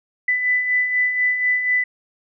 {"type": "beating tone pair", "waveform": "sine", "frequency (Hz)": [1991, 1995.1], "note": ["B6", "B6"], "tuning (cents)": [14, 17], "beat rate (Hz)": 4.1, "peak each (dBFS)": [-26, -17], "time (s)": [0.28, 1.84], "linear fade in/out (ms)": 5, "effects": []}